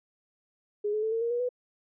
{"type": "tone with pitch steps", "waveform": "sine", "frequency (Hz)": [415.3, 427.7, 440.5, 453.7, 467.2, 481.2, 495.6], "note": ["G#4", "A4", "A4", "A#4", "A#4", "B4", "B4"], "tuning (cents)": [0, -49, 2, -47, 4, -45, 6], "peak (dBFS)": -26, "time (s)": [0.84, 1.491], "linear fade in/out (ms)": 10, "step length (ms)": 93, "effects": []}